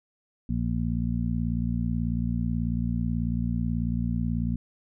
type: harmonic tone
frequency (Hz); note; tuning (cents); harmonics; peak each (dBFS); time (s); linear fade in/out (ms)
58.27; A#1; 0; 1 / 2 / 3 / 4; -30 / -30 / -30 / -30; 0.49-4.56; 5
effects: none